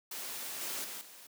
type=noise with level steps; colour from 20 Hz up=white; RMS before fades=-41 / -38 / -43 / -53 dBFS; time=0.11-1.27 s; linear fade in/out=5 ms; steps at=0.61 / 0.84 / 1.01 s; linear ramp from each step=2 ms; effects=high-pass 200 Hz 12 dB/octave